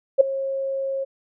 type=tone with ADSR envelope; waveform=sine; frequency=541 Hz; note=C#5; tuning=42 cents flat; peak=-6 dBFS; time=0.18-1.05 s; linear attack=26 ms; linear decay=8 ms; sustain=-17 dB; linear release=20 ms; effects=none